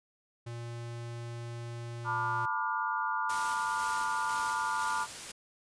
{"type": "tone", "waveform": "square", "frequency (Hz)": 118, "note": "A#2", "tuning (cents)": 22, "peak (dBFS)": -39, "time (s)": [0.46, 2.46], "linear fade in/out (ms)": 10}
{"type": "chord", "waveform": "sine", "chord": "B half-diminished seventh", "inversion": "third", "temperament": "just", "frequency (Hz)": [889, 987.8, 1185.3, 1422.4], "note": ["A5", "B5", "D6", "F6"], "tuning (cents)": [18, 0, 16, 31], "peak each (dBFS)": -35, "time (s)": [2.04, 5.07], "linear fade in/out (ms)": 50}
{"type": "noise with tremolo", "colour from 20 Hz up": "white", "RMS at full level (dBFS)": -40, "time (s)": [3.29, 5.32], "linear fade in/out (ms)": 10, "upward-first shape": "square", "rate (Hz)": 2, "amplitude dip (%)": 25}
{"effects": ["resampled to 22050 Hz"]}